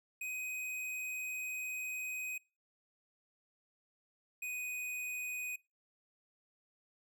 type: tone pair in turn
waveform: square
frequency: 2509 / 2493 Hz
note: D#7 / D#7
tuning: +14 / +3 cents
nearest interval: unison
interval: 11 cents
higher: first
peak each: -39 / -39 dBFS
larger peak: neither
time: 0.21-2.38 / 4.42-5.56 s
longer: first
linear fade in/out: 5 ms
effects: noise-tail reverb RT60 0.3 s tail -25 dB re dry